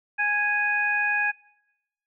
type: harmonic tone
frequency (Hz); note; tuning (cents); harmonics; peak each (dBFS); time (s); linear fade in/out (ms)
829; G#5; -3; 1 / 2 / 3; -30 / -23 / -26; 0.18-1.32; 20
effects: noise-tail reverb RT60 0.9 s tail -23 dB re dry